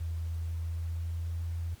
sine tone with pitch glide, 82.41 to 84.04 Hz, E2 to E2, 0 to +34 cents, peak -31 dBFS, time 0-1.75 s, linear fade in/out 10 ms, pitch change +34 cents, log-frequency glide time 0.39-1.47 s, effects pink hiss -57 dBFS RMS until 1.8 s + MP3 96 kbps

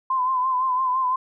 sine tone with vibrato, 1027 Hz, C6, 33 cents flat, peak -19 dBFS, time 0.1-1.16 s, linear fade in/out 5 ms, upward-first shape sine, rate 5.9 Hz, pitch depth 50 cents each way, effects none

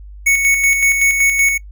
square tone with tremolo, 2217 Hz, C#7, in tune, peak -10 dBFS, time 0.26-1.58 s, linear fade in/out 10 ms, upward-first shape square, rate 5.3 Hz, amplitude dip 45%, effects noise-tail reverb RT60 0.1 s tail -23 dB re dry + added 50 Hz sine -32 dBFS peak until 1.71 s

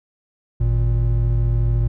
triangle tone pair together, 51.91 / 116.54 Hz, G#1 / A#2, 0 / 0 cents, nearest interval octave + major second, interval 1400 cents, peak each -16 dBFS, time 0.6-1.88 s, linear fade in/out 10 ms, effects none

